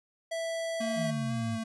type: tone with pitch glide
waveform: square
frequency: 659.3 to 655.1 Hz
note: E5 to E5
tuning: 0 to -11 cents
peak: -32 dBFS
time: 0.31-1.11 s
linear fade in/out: 10 ms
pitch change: -11 cents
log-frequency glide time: 0.77-0.95 s
type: tone with vibrato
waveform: square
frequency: 226.2 Hz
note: A3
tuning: 48 cents sharp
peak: -33 dBFS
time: 0.8-1.64 s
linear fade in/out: 10 ms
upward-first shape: square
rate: 2 Hz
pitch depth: 14 cents each way
type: exponential sweep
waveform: sine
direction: down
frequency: 173.3 to 101.8 Hz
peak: -32 dBFS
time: 0.95-1.59 s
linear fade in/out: 50 ms
effects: resampled to 24000 Hz